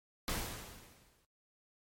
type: noise with exponential decay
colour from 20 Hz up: pink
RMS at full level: -34 dBFS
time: 0.28-1.25 s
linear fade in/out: 0 ms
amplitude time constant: 210 ms
effects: noise-tail reverb RT60 0.2 s tail -22 dB re dry + MP3 64 kbps